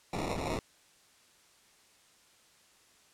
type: noise with sample-and-hold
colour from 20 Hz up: blue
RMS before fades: -34 dBFS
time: 0.13-0.59 s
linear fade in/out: 2 ms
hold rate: 1575 Hz
effects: white hiss -63 dBFS RMS until 3.13 s + low-pass 9000 Hz 12 dB/octave